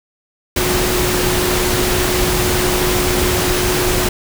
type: tone in noise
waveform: sine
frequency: 362.7 Hz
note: F#4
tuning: 34 cents flat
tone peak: -19 dBFS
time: 0.56-4.09 s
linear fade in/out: 5 ms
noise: pink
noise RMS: -17 dBFS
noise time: 0.56-4.09 s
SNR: -5 dB
effects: none

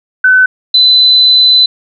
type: tone pair in turn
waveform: sine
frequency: 1512 / 4016 Hz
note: F#6 / B7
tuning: +37 / +28 cents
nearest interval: octave + perfect fourth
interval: 1691 cents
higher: second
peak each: -3 dBFS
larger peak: neither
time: 0.24-0.46 / 0.74-1.66 s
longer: second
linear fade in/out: 5 ms
effects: none

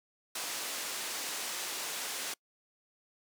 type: band-pass noise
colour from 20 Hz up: white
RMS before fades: -38 dBFS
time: 0.35-2.34 s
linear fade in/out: 5 ms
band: 300 to 9000 Hz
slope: 12 dB/octave
effects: noise-tail reverb RT60 0.1 s tail -26 dB re dry

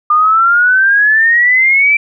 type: exponential sweep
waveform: sine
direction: up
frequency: 1203 to 2349 Hz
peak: -6 dBFS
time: 0.1-1.97 s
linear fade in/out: 5 ms
effects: none

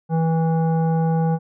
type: tone with frequency modulation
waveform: sine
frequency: 163 Hz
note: E3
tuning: 19 cents flat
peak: -16 dBFS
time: 0.09-1.39 s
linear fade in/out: 50 ms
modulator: 651 Hz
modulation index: 0.62
effects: none

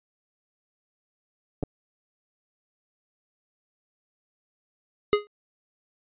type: clicks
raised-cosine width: 2 ms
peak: -16 dBFS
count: 2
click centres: 1.628 / 1.635 s
type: tone with exponential decay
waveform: square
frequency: 415.3 Hz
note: G#4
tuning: in tune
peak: -14 dBFS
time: 5.13-5.27 s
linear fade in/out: 0 ms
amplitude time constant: 29 ms
effects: resampled to 8000 Hz

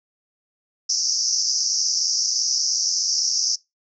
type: band-pass noise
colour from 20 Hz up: white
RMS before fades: -22 dBFS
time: 0.89-3.56 s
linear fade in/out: 10 ms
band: 5000 to 6100 Hz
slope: 96 dB/octave
effects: noise-tail reverb RT60 0.2 s tail -22 dB re dry

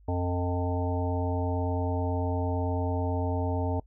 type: harmonic tone with a mistuned harmonic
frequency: 89.1 Hz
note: F2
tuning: 35 cents sharp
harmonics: 1 / 3 / 5 / 7 / 9 / 10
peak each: -28 / -33 / -35 / -36 / -38 / -38 dBFS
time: 0.08-3.8 s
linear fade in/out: 5 ms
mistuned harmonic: 9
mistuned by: -46 cents
effects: noise-tail reverb RT60 0.1 s tail -24 dB re dry + added 50 Hz sine -53 dBFS peak until 3.86 s

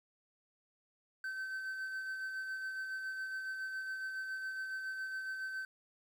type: tone with tremolo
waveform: triangle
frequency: 1539 Hz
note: G6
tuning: 32 cents flat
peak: -35 dBFS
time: 1.24-5.65 s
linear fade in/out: 2 ms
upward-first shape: sine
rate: 7.2 Hz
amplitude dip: 35%
effects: 11-bit

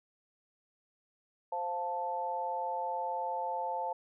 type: chord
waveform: sine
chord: F major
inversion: second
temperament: equal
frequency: 523.3 / 698.5 / 880 Hz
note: C5 / F5 / A5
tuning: 0 / 0 / 0 cents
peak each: -39 / -39 / -34 dBFS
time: 1.52-3.93 s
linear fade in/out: 5 ms
effects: none

